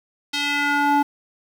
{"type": "tone with band-pass filter sweep", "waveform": "square", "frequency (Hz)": 287.9, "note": "D4", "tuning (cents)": -34, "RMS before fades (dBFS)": -20, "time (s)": [0.33, 1.03], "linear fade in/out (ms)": 10, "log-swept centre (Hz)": [3800, 710], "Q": 1.8, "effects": ["7-bit"]}